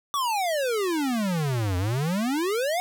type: exponential two-way sweep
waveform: square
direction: down then up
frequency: 1174 to 87.31 to 746 Hz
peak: -24 dBFS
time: 0.14-2.8 s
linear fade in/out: 0 ms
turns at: 1.77 s
effects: none